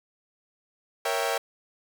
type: chord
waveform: sawtooth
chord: A# diminished seventh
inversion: none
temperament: equal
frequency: 466.2 / 554.4 / 659.3 / 784 Hz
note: A#4 / C#5 / E5 / G5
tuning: 0 / 0 / 0 / 0 cents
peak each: -27 dBFS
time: 1.05-1.38 s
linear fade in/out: 5 ms
effects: none